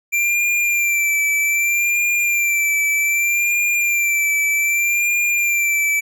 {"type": "tone with vibrato", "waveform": "square", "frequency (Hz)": 2360, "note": "D7", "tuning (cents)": 8, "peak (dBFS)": -16, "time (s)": [0.12, 6.01], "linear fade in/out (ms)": 20, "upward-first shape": "sine", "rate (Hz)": 0.64, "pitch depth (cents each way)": 35, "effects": []}